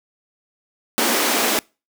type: high-pass noise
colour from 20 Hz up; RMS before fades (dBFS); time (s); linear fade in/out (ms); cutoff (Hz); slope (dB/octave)
pink; -19; 0.98-1.59; 0; 210; 96
effects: noise-tail reverb RT60 0.3 s tail -26 dB re dry